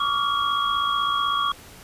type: tone cluster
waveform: sine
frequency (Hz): 1125 / 1181 / 1389 / 3306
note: C#6 / D6 / F6 / G#7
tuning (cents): +25 / +9 / -10 / -9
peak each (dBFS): -23 / -27 / -30 / -27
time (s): 0-1.52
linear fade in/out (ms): 5
effects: pink hiss -45 dBFS RMS until 1.83 s + resampled to 32000 Hz